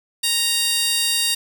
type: tone with high-pass filter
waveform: 15% pulse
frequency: 932.3 Hz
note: A#5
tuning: in tune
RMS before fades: -20 dBFS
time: 0.23-1.35 s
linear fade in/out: 10 ms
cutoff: 4800 Hz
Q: 1.3
effects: 7-bit